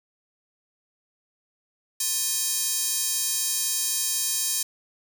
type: tone with high-pass filter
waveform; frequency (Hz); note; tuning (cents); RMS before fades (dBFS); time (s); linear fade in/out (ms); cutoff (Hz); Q
square; 353; F4; +19; -26; 2-4.63; 5; 6600; 1.3
effects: none